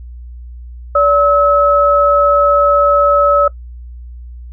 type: tone pair together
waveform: sine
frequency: 576 / 1292.1 Hz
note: D5 / E6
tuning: -34 / -35 cents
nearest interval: octave + major second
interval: 1399 cents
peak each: -10 dBFS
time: 0.95-3.48 s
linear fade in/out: 5 ms
effects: noise-tail reverb RT60 0.1 s tail -21 dB re dry + added 60 Hz sine -28 dBFS peak until 4.52 s